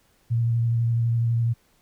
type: tone with vibrato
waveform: sine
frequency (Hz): 116.54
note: A#2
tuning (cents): 0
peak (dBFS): -19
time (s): 0.3-1.54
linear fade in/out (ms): 20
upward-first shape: sine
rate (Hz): 12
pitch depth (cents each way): 19
effects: pink hiss -63 dBFS RMS until 1.81 s